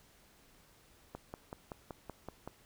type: click train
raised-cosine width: 1 ms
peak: -28 dBFS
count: 8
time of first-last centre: 1.15-2.476 s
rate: 5.28 Hz
effects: pink hiss -64 dBFS RMS until 2.65 s